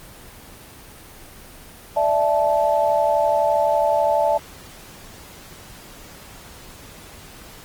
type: chord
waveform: sine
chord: D suspended second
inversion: none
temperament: equal with one note detuned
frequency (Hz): 587.3 / 659.3 / 870.9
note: D5 / E5 / A5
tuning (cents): 0 / 0 / -18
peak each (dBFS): -20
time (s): 1.96-4.38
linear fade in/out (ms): 10
type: clicks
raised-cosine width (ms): 0.3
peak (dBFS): -27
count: 2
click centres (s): 2.873 / 4.394
effects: pink hiss -42 dBFS RMS until 7.64 s + Opus 24 kbps